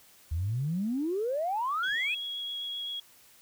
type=exponential sweep; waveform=sine; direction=up; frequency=75 to 2648 Hz; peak=-27 dBFS; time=0.31-2.15 s; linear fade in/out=10 ms
type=tone with vibrato; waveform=sine; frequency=3322 Hz; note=G#7; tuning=in tune; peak=-33 dBFS; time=1.83-3 s; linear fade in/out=5 ms; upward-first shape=triangle; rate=7.7 Hz; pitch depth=12 cents each way
effects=tanh soft clip ceiling -21 dBFS + white hiss -58 dBFS RMS until 3.41 s